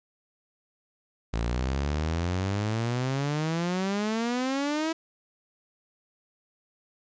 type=exponential sweep; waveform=sawtooth; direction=up; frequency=55 to 328.6 Hz; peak=-22 dBFS; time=1.33-4.93 s; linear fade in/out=10 ms; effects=resampled to 16000 Hz + 10-bit